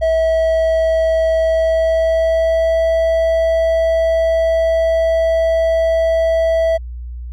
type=tone with pitch glide; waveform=triangle; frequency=648 to 655.2 Hz; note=E5 to E5; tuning=-30 to -11 cents; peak=-10 dBFS; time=0.01-6.78 s; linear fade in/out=20 ms; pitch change=+19 cents; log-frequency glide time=1.39-2.8 s; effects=added 60 Hz sine -25 dBFS peak until 7.32 s